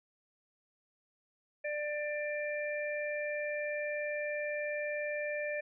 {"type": "harmonic tone", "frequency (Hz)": 593, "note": "D5", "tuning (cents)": 17, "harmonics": [1, 3, 4], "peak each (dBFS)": [-35, -40, -41], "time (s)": [1.64, 5.61], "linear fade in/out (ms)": 10, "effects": []}